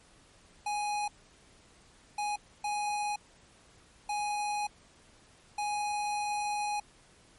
square tone bursts at uneven times, 830.6 Hz, G#5, in tune, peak -31 dBFS, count 5, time 0.66-1.08 / 2.18-2.36 / 2.64-3.16 / 4.09-4.67 / 5.58-6.8 s, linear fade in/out 5 ms, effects pink hiss -60 dBFS RMS until 7.38 s + MP3 48 kbps

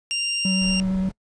25% pulse tone, 2787 Hz, F7, 4 cents flat, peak -18 dBFS, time 0.11-0.8 s, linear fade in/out 0 ms
triangle tone with vibrato, 188.8 Hz, F#3, 35 cents sharp, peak -18 dBFS, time 0.45-1.09 s, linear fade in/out 2 ms, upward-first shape triangle, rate 8.7 Hz, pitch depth 16 cents each way
brown noise, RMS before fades -35 dBFS, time 0.61-1.12 s, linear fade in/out 10 ms
effects noise-tail reverb RT60 0.1 s tail -23 dB re dry + resampled to 22050 Hz

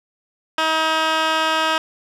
15% pulse tone with band-pass filter, 318 Hz, D#4, 38 cents sharp, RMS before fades -19 dBFS, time 0.58-1.78 s, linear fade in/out 2 ms, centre 2100 Hz, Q 1.2, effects none

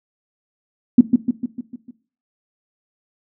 sine tone with echo, 244.5 Hz, B3, 17 cents flat, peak -3 dBFS, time 0.98-1.01 s, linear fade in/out 5 ms, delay 150 ms, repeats 6, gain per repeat -5 dB, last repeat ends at 1.91 s, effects noise-tail reverb RT60 0.4 s tail -17 dB re dry

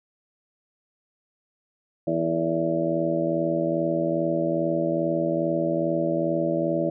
harmonic tone with a mistuned harmonic, 82.41 Hz, E2, in tune, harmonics 2 / 3 / 4 / 5 / 6 / 7 / 8, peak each -30 / -33 / -26 / -35 / -38 / -26 / -30 dBFS, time 2.07-6.9 s, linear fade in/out 5 ms, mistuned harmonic 6, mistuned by -65 cents, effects none

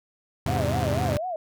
sawtooth chord, E augmented, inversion none, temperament equal, 82.41 / 103.83 / 130.81 Hz, E2 / G#2 / B#2, 0 / 0 / 0 cents, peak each -25 / -24 / -24 dBFS, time 0.46-1.17 s, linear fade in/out 0 ms
sine tone with vibrato, 657 Hz, E5, 6 cents flat, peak -27 dBFS, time 0.48-1.36 s, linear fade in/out 2 ms, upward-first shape sine, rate 4.1 Hz, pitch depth 220 cents each way
effects none

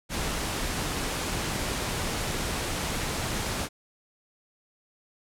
pink noise, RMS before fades -30 dBFS, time 0.09-3.69 s, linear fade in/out 50 ms, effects low-pass 11000 Hz 12 dB/octave

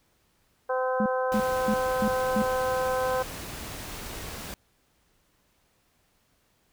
harmonic tone, 256.9 Hz, C4, 32 cents flat, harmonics 2 / 3 / 4 / 5 / 6, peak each -26 / -32 / -32 / -38 / -36 dBFS, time 0.69-3.23 s, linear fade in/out 10 ms
sine tone bursts, 213.4 Hz, G#3, 47 cents sharp, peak -23 dBFS, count 5, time 1-2.42 s, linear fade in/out 2 ms, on 60 ms, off 280 ms
pink noise, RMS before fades -38 dBFS, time 1.32-4.54 s, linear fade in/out 0 ms
effects pink hiss -68 dBFS RMS until 6.72 s

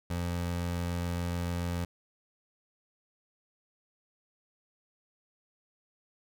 25% pulse tone, 87 Hz, F2, 6 cents flat, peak -27 dBFS, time 0.1-1.85 s, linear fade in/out 5 ms, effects none

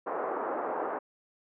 pink band-pass noise, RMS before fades -33 dBFS, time 0.06-0.99 s, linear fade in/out 10 ms, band 360 to 1300 Hz, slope 24 dB/octave, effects low-pass 2000 Hz 12 dB/octave

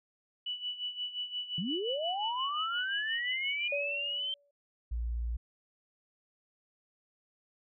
sine tone with tremolo, 2960 Hz, F#7, in tune, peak -32 dBFS, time 0.46-3.68 s, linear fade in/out 5 ms, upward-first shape sine, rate 5.7 Hz, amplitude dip 75%
sine linear sweep, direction up, 151.5 to 3135 Hz, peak -32 dBFS, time 1.58-4.34 s, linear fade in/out 2 ms
sine tone with exponential decay, 572 Hz, D5, 46 cents flat, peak -30 dBFS, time 3.72-4.51 s, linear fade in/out 5 ms, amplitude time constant 170 ms
sine tone, 58.27 Hz, A#1, in tune, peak -31 dBFS, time 4.91-5.37 s, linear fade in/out 10 ms
effects none

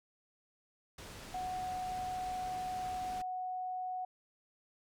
pink low-pass noise, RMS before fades -49 dBFS, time 0.98-3.22 s, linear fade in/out 5 ms, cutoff 9200 Hz, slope 12 dB/octave
sine tone, 738 Hz, F#5, 5 cents flat, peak -36 dBFS, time 1.34-4.05 s, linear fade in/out 5 ms
effects none

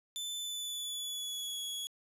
sawtooth tone with pitch glide, 3520 to 3355 Hz, A7 to G#7, 0 to +17 cents, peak -34 dBFS, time 0.16-1.87 s, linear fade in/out 0 ms, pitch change -83 cents, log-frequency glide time 0.37-1.6 s, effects resampled to 32000 Hz + 11-bit

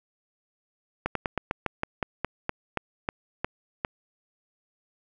slowing click train, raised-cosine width 0.5 ms, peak -11 dBFS, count 14, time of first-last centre 1.06-3.849 s, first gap 93 ms, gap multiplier 1.13, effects none

